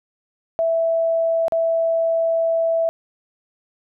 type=tone with dropouts; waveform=sine; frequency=659.3 Hz; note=E5; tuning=in tune; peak=-16 dBFS; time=0.59-2.89 s; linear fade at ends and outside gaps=0 ms; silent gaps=1.482-1.522 s; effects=none